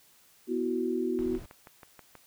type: chord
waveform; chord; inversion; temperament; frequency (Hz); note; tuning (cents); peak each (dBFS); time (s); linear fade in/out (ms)
sine; B suspended fourth; none; just; 246.9 / 329.3 / 370.4; B3 / E4 / F#4; 0 / -2 / +2; -32 / -33 / -30; 0.47-1.4; 50
type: noise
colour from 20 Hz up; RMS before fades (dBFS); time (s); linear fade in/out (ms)
brown; -43; 1.19-1.46; 5
type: click train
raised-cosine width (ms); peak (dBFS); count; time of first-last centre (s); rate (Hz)
0.5; -32; 7; 1.19-2.153; 6.23
effects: white hiss -61 dBFS RMS until 2.26 s